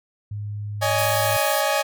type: tone with pitch glide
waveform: sine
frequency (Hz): 103.8 to 106.1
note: G#2 to G#2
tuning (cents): 0 to +38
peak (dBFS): -27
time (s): 0.31-1.37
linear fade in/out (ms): 5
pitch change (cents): +38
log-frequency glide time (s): 0.93-1.14
type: chord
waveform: sawtooth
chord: C# suspended second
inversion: none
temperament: equal with one note detuned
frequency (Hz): 564.4 / 622.3 / 830.6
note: C#5 / D#5 / G#5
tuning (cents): +31 / 0 / 0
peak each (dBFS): -20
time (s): 0.81-1.83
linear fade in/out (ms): 20
type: high-pass noise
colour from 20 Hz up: pink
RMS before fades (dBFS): -31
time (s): 0.98-1.61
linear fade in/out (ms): 10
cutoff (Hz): 8500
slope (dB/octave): 24
effects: none